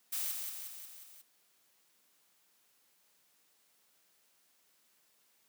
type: noise with echo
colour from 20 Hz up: blue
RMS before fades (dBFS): -36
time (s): 0.12-0.32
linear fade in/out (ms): 10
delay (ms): 180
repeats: 5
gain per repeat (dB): -4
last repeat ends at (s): 1.22
effects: white hiss -71 dBFS RMS until 5.48 s + high-pass 150 Hz 12 dB/octave